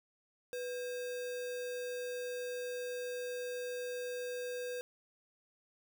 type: tone with sample-and-hold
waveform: sine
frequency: 493.9 Hz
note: B4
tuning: in tune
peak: -37 dBFS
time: 0.53-4.81 s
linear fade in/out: 0 ms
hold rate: 2100 Hz
effects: none